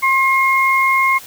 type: tone pair together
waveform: sine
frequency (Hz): 1066.9 / 2143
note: C6 / C7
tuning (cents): +33 / +41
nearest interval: octave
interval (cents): 1208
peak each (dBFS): -14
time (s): 0.02-1.19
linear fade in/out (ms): 20
effects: white hiss -37 dBFS RMS until 1.26 s